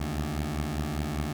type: beating tone pair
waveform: 15% pulse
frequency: 71.7 / 76.7 Hz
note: D2 / D#2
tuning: -41 / -24 cents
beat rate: 5 Hz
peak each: -26 / -25 dBFS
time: 0-1.33 s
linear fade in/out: 5 ms
effects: none